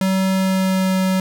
square tone with pitch glide, 190 to 188.14 Hz, F#3 to F#3, +46 to +29 cents, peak -16 dBFS, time 0.01-1.2 s, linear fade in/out 2 ms, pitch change -17 cents, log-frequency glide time 0.33-0.98 s, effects none

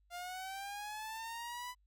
sawtooth linear sweep, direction up, 695 to 1000 Hz, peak -38 dBFS, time 0.1-1.75 s, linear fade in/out 50 ms, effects added 50 Hz sine -68 dBFS peak until 1.86 s

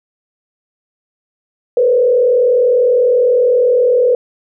sine tone with frequency modulation, 493.9 Hz, B4, in tune, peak -8 dBFS, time 1.77-4.15 s, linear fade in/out 2 ms, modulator 39.9 Hz, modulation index 0.83, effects none

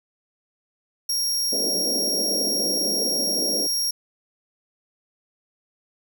sawtooth tone, 5588 Hz, F8, in tune, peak -19 dBFS, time 1.09-3.91 s, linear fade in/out 5 ms
white band-pass noise, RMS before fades -31 dBFS, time 1.52-3.67 s, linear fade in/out 5 ms, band 190 to 620 Hz, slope 48 dB/octave
effects none

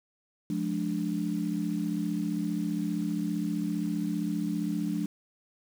sine chord, D diminished, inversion first, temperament just, 176.2 / 211.4 / 293.7 Hz, F3 / Ab3 / D4, +16 / +31 / 0 cents, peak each -32 dBFS, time 0.5-5.06 s, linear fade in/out 2 ms, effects 8-bit

